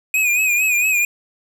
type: tone with vibrato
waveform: square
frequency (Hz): 2487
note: D#7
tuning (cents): -1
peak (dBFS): -15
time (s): 0.14-1.05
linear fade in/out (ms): 2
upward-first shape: sine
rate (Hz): 4.4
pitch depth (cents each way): 67
effects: none